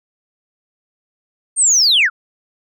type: linear sweep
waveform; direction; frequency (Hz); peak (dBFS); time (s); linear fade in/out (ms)
sine; down; 8870 to 1262; -8; 1.56-2.1; 50
effects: tanh soft clip ceiling -6 dBFS